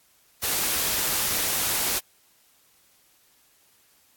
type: noise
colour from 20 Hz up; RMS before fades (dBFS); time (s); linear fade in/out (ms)
white; -25; 0.42-2; 20
effects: white hiss -61 dBFS RMS until 4.16 s + AAC 64 kbps